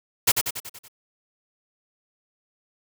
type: noise with echo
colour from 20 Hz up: white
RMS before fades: -17 dBFS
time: 0.27-0.32 s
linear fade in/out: 10 ms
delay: 94 ms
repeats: 6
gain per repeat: -5 dB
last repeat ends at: 0.884 s
effects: none